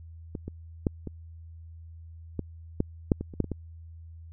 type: clicks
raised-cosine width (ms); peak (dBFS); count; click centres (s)
3; -20 / -23 / -11 / -22 / -17 / -11 / -7 / -20 / -28 / -11 / -22 / -18; 12; 0.352 / 0.48 / 0.868 / 1.073 / 2.393 / 2.804 / 3.118 / 3.21 / 3.338 / 3.403 / 3.443 / 3.517
effects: added 82 Hz sine -43 dBFS peak until 4.32 s